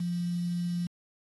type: tone with quantisation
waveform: sine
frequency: 174.61 Hz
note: F3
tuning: in tune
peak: -28 dBFS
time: 0-0.87 s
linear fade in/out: 5 ms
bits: 8
effects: AAC 32 kbps